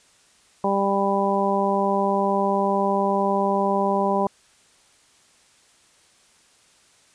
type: harmonic tone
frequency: 197.8 Hz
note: G3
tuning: 16 cents sharp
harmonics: 1 / 2 / 3 / 4 / 5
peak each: -25 / -25 / -25 / -25 / -25 dBFS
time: 0.64-4.27 s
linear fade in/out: 2 ms
effects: white hiss -57 dBFS RMS until 7.14 s + resampled to 22050 Hz